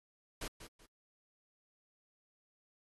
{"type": "noise with echo", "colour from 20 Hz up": "pink", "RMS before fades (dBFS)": -42, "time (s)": [0.41, 0.48], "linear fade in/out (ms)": 5, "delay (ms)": 190, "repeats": 2, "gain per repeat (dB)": -10, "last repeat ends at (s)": 0.86, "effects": ["AAC 32 kbps"]}